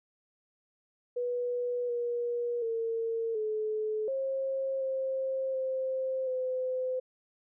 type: tone with pitch steps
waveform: sine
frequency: 488.9 / 478.7 / 455.5 / 430.9 / 536 / 530 / 524 / 512 Hz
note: B4 / A#4 / A#4 / A4 / C5 / C5 / C5 / C5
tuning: -18 / +46 / -40 / -36 / +42 / +22 / +2 / -38 cents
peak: -29 dBFS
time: 1.16-7 s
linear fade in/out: 10 ms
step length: 730 ms
effects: none